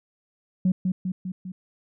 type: tone with echo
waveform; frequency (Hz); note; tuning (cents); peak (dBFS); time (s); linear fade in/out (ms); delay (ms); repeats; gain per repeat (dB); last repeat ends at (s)
sine; 184.5; F#3; -5; -16; 0.65-0.72; 5; 200; 4; -4; 1.52
effects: tanh soft clip ceiling -14 dBFS